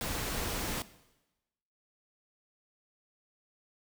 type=noise; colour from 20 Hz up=pink; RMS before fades=-35 dBFS; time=0.01-0.82 s; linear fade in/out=0 ms; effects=noise-tail reverb RT60 1.0 s tail -17 dB re dry